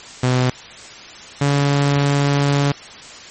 sawtooth tone pair in turn, 126.5 / 141.98 Hz, B2 / C#3, +42 / +42 cents, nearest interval major second, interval 200 cents, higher second, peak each -10 dBFS, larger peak neither, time 0.23-0.5 / 1.41-2.72 s, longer second, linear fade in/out 5 ms, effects white hiss -37 dBFS RMS until 3.3 s + MP3 32 kbps

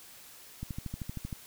click train, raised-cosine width 5 ms, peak -24 dBFS, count 10, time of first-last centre 0.63-1.328 s, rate 12.9 Hz, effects white hiss -52 dBFS RMS until 1.46 s

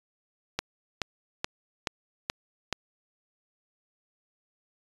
click train, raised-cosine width 0.2 ms, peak -10 dBFS, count 6, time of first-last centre 0.59-2.727 s, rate 2.34 Hz, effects resampled to 24000 Hz

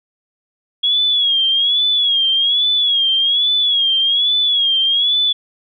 sine tone with vibrato, 3322 Hz, G#7, in tune, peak -12 dBFS, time 0.83-5.33 s, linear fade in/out 10 ms, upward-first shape sine, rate 1.2 Hz, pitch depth 90 cents each way, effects none

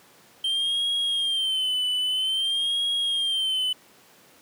triangle tone with vibrato, 3136 Hz, G7, in tune, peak -21 dBFS, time 0.44-3.73 s, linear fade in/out 5 ms, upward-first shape sine, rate 0.51 Hz, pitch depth 83 cents each way, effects pink hiss -54 dBFS RMS until 4.41 s + high-pass 200 Hz 12 dB/octave

